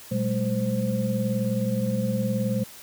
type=tone cluster; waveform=sine; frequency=120 / 192.5 / 211.6 / 521 Hz; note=B2 / G3 / G#3 / C5; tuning=-49 / -31 / +33 / -7 cents; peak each=-28 / -28 / -27 / -30 dBFS; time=0.11-2.64 s; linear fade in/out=10 ms; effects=white hiss -45 dBFS RMS until 2.82 s